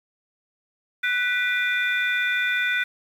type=tone cluster; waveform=sine; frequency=1488 / 1967 / 2405 / 3535 Hz; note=F#6 / B6 / D7 / A7; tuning=+9 / -7 / +41 / +7 cents; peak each=-23 / -26 / -27 / -31 dBFS; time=1.03-2.84 s; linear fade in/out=10 ms; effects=tanh soft clip ceiling -10 dBFS + 8-bit